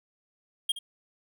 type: tone with echo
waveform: square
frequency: 3226 Hz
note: G7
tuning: 49 cents sharp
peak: -24 dBFS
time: 0.69-0.72 s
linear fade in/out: 5 ms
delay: 70 ms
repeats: 1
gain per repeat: -13 dB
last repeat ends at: 0.79 s
effects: none